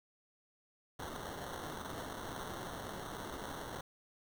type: noise with sample-and-hold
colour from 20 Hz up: violet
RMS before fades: -44 dBFS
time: 0.99-3.81 s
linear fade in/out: 5 ms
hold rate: 2450 Hz
effects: none